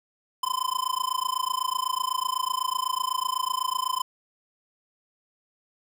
square tone with amplitude modulation, 1024 Hz, C6, 38 cents flat, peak -22 dBFS, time 0.43-4.02 s, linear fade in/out 5 ms, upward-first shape sine, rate 28 Hz, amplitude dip 100%, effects 9-bit

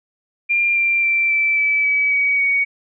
sine tone with pitch steps, 2392 / 2370 / 2348 / 2327 / 2305 / 2284 / 2263 / 2242 Hz, D7 / D7 / D7 / D7 / D7 / D7 / C#7 / C#7, +31 / +15 / -1 / -17 / -33 / -49 / +35 / +19 cents, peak -14 dBFS, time 0.49-2.65 s, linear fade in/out 20 ms, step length 270 ms, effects none

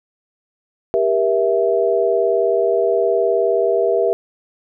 sine chord, E diminished, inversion first, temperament just, 395.6 / 474.7 / 659.3 Hz, G4 / Bb4 / E5, +16 / +31 / 0 cents, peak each -18 dBFS, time 0.94-4.13 s, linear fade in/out 0 ms, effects none

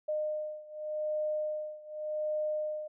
sine beating tone pair, 610 / 610.86 Hz, D#5 / D#5, -34 / -32 cents, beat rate 0.86 Hz, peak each -34 / -36 dBFS, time 0.08-2.88 s, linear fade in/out 10 ms, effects none

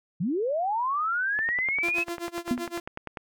sine linear sweep, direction up, 146.83 to 2603 Hz, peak -24 dBFS, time 0.2-2.04 s, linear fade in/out 10 ms
click train, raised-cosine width 0.5 ms, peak -20 dBFS, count 19, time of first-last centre 1.39-3.172 s, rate 10.1 Hz
sawtooth tone with tremolo, 343.1 Hz, F4, 31 cents flat, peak -25 dBFS, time 1.83-2.8 s, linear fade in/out 2 ms, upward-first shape sine, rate 7.8 Hz, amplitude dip 95%
sine tone with exponential decay, 246.9 Hz, B3, in tune, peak -19 dBFS, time 2.51-2.72 s, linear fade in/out 0 ms, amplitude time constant 44 ms
effects none

